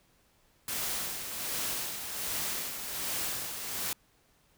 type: noise with tremolo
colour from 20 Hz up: white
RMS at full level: -33 dBFS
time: 0.68-3.93 s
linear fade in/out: 2 ms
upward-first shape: sine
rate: 1.3 Hz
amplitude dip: 50%
effects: pink hiss -67 dBFS RMS until 4.57 s